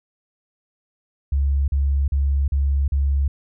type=tone bursts; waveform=sine; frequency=69.5 Hz; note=C#2; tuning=5 cents sharp; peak=-16 dBFS; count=5; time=1.32-3.28 s; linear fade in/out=5 ms; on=360 ms; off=40 ms; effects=none